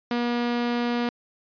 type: tone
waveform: sawtooth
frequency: 239.8 Hz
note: A#3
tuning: 49 cents sharp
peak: -19 dBFS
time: 0.11-1.09 s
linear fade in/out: 2 ms
effects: resampled to 11025 Hz